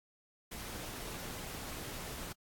pink noise, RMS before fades -44 dBFS, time 0.51-2.33 s, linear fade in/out 10 ms, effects AAC 64 kbps

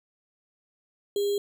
sine tone with sample-and-hold, 405.1 Hz, G#4, 43 cents flat, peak -23 dBFS, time 1.16-1.38 s, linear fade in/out 2 ms, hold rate 3675 Hz, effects none

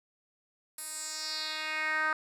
10% pulse tone with band-pass filter sweep, 311.1 Hz, D#4, in tune, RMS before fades -34 dBFS, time 0.78-2.13 s, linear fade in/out 2 ms, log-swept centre 11000 to 1400 Hz, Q 2.9, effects none

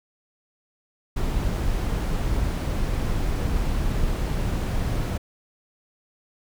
brown noise, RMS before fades -24 dBFS, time 1.16-5.18 s, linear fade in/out 10 ms, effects none

